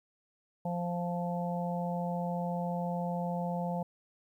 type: harmonic tone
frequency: 174.61 Hz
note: F3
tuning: in tune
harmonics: 1 / 3 / 4 / 5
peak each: -33 / -38 / -39 / -40 dBFS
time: 0.65-3.83 s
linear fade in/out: 5 ms
effects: 11-bit